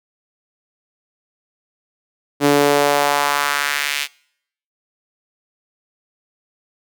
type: tone with high-pass filter sweep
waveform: sawtooth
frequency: 143.9 Hz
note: D3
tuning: 35 cents flat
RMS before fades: -17 dBFS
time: 2.4-4.08 s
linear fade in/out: 50 ms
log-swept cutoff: 300 to 2700 Hz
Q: 1.7
effects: noise-tail reverb RT60 0.7 s tail -25 dB re dry